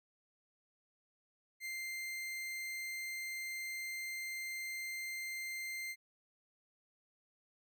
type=tone; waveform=40% pulse; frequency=2093 Hz; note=C7; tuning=in tune; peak=-39 dBFS; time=1.6-5.96 s; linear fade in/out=50 ms; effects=none